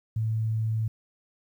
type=tone; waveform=sine; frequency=110.7 Hz; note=A2; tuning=11 cents sharp; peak=-24 dBFS; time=0.16-0.88 s; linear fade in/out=5 ms; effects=10-bit